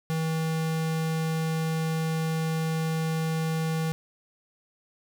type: tone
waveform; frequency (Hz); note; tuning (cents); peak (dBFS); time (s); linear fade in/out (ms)
square; 160.6; E3; -45; -26; 0.1-3.92; 0
effects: none